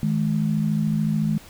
sine tone pair together, 158.02 / 211.8 Hz, D#3 / G#3, +27 / +34 cents, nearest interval perfect fourth, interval 507 cents, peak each -22 dBFS, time 0.03-1.38 s, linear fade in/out 0 ms, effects pink hiss -46 dBFS RMS until 1.49 s

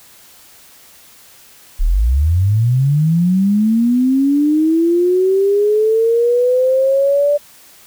sine linear sweep, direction up, 31.68 to 587.3 Hz, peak -10 dBFS, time 1.79-7.38 s, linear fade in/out 20 ms, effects white hiss -44 dBFS RMS until 7.86 s

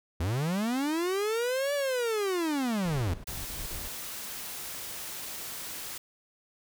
45% pulse linear two-way sweep, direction up then down, 75.4 to 581 to 75.4 Hz, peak -27 dBFS, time 0.2-3.14 s, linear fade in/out 5 ms, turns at 1.74 s
brown noise bursts, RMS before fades -40 dBFS, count 5, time 2.85-3.882 s, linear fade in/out 10 ms, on 180 ms, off 33 ms
white noise, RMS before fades -39 dBFS, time 3.27-5.98 s, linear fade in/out 5 ms
effects none

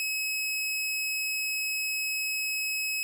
sawtooth tone, 2563 Hz, E7, 49 cents flat, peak -25 dBFS, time 0-3.03 s, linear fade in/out 0 ms, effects none

